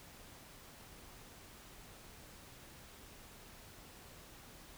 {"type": "silence", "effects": ["pink hiss -56 dBFS RMS until 4.77 s"]}